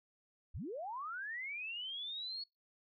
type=linear sweep; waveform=sine; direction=up; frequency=34.78 to 4401 Hz; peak=-40 dBFS; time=0.54-2.44 s; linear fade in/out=10 ms; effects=noise-tail reverb RT60 0.2 s tail -26 dB re dry